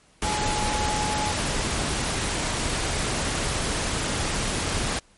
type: tone in noise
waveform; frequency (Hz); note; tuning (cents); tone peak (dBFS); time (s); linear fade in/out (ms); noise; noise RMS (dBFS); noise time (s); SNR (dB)
sine; 846; G#5; +32; -27; 0.24-1.32; 2; pink; -26; 0.22-4.99; -4
effects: pink hiss -58 dBFS RMS until 5.17 s + MP3 48 kbps